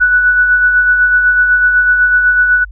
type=tone with tremolo; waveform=sine; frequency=1480 Hz; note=F#6; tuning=in tune; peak=-5 dBFS; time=0-2.65 s; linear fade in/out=20 ms; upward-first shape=sine; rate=8 Hz; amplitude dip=40%; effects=added 50 Hz sine -28 dBFS peak until 2.71 s